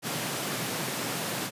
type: high-pass noise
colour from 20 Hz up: pink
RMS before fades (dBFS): -32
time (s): 0.02-1.51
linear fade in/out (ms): 50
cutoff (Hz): 120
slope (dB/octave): 48
effects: resampled to 32000 Hz